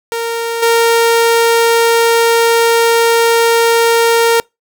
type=tone with level steps; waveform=sawtooth; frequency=462.4 Hz; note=A#4; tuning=14 cents flat; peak=-12 / -4 dBFS; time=0.12-4.4 s; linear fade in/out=0 ms; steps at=0.62 s; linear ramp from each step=10 ms; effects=noise-tail reverb RT60 0.2 s tail -26 dB re dry